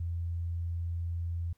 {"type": "tone", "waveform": "sine", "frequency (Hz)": 85, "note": "F2", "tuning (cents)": -46, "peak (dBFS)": -31, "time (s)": [0, 1.53], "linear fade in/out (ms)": 5, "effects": ["pink hiss -74 dBFS RMS until 1.57 s"]}